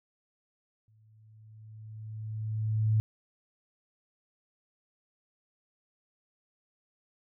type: tone with exponential growth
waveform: sine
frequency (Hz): 108.9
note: A2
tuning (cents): -17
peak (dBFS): -21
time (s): 0.88-3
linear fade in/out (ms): 0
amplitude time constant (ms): 460
effects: none